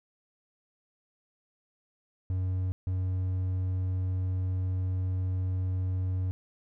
triangle tone pair in turn, 92.7 / 92.7 Hz, F#2 / F#2, +4 / +4 cents, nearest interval unison, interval 0 cents, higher neither, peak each -25 dBFS, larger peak neither, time 2.3-2.72 / 2.87-6.31 s, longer second, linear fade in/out 0 ms, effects none

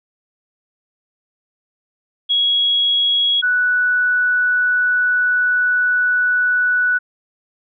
sine tone pair in turn, 3322 / 1479.8 Hz, G#7 / F#6, 0 / 0 cents, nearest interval octave + major second, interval 1400 cents, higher first, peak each -13 dBFS, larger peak neither, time 2.29-3.42 / 3.42-6.99 s, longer second, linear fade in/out 20 ms, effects none

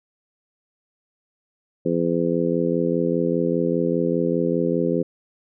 harmonic tone, 85 Hz, F2, 46 cents flat, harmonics 2 / 3 / 4 / 5 / 6, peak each -25 / -25 / -25 / -25 / -25 dBFS, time 1.85-5.03 s, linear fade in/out 10 ms, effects none

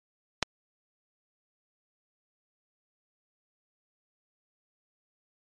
click, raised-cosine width 0.2 ms, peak -5 dBFS, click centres 0.427 s, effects MP3 48 kbps

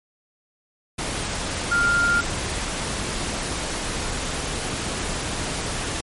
sine tone in noise, 1400 Hz, F6, 4 cents sharp, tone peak -17 dBFS, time 1.71-2.21 s, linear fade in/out 10 ms, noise pink, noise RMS -27 dBFS, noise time 0.98-6.01 s, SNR +7 dB, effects MP3 48 kbps

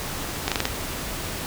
slowing click train, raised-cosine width 0.2 ms, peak -4 dBFS, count 5, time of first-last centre 0.48-0.654 s, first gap 37 ms, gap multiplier 1.11, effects pink hiss -31 dBFS RMS until 1.46 s

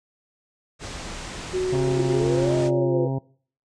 pink low-pass noise, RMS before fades -35 dBFS, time 0.79-2.71 s, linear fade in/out 50 ms, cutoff 8600 Hz, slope 48 dB/octave
sine tone with pitch glide, 370 to 352.7 Hz, F#4 to F4, 0 to +17 cents, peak -21 dBFS, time 1.53-3.06 s, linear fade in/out 20 ms, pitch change -83 cents, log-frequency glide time 1.89-2.31 s
harmonic tone, 134.1 Hz, C3, 43 cents sharp, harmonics 1 / 2 / 3 / 4 / 5 / 6 / 7, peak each -24 / -30 / -34 / -36 / -38 / -40 / -41 dBFS, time 1.72-3.19 s, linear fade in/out 10 ms
sine exponential two-way sweep, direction up then down, 332.4 to 630 to 490.4 Hz, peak -25 dBFS, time 1.98-3.08 s, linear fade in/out 5 ms, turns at 2.56 s
effects noise-tail reverb RT60 0.5 s tail -23 dB re dry

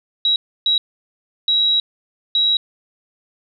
sine tone bursts at uneven times, 3865 Hz, B7, 38 cents flat, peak -13 dBFS, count 4, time 0.25-0.36 / 0.66-0.78 / 1.48-1.8 / 2.35-2.57 s, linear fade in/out 2 ms, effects none

